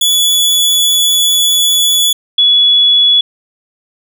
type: tone pair in turn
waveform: sawtooth / sine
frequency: 3421 / 3395 Hz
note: A7 / G#7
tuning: -49 / +37 cents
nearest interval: unison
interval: 14 cents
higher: first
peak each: -5 dBFS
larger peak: neither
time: 0.01-2.13 / 2.38-3.21 s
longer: first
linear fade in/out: 5 ms
effects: none